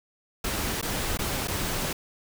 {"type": "noise with dropouts", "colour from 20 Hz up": "pink", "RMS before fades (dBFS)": -29, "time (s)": [0.44, 1.93], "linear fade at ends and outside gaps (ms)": 5, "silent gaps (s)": [[0.814, 0.826], [1.174, 1.189], [1.475, 1.481]], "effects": []}